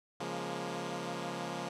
10% pulse chord, Bb minor seventh, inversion first, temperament equal with one note detuned, 138.59 / 174.61 / 207.7 / 235 Hz, Db3 / F3 / Ab3 / Bb3, 0 / 0 / 0 / +14 cents, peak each -35 / -32 / -36 / -34 dBFS, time 0.2-1.69 s, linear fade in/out 5 ms, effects low-pass 8000 Hz 12 dB/octave

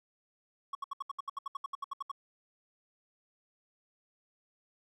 triangle tone bursts, 1108.7 Hz, C#6, in tune, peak -32 dBFS, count 16, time 0.73-2.116 s, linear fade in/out 5 ms, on 21 ms, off 70 ms, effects none

